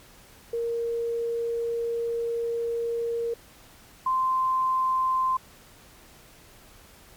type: tone pair in turn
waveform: sine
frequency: 466.2 / 1040 Hz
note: A#4 / C6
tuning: 0 / -11 cents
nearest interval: octave + major second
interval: 1389 cents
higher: second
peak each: -25 / -21 dBFS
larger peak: second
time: 0.53-3.34 / 4.06-5.37 s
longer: first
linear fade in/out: 5 ms
effects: pink hiss -52 dBFS RMS until 7.16 s + MP3 96 kbps